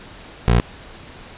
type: tone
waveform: 20% pulse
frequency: 59 Hz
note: A#1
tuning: 22 cents sharp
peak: -7 dBFS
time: 0.48-0.6 s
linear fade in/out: 0 ms
effects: pink hiss -40 dBFS RMS until 1.37 s + resampled to 8000 Hz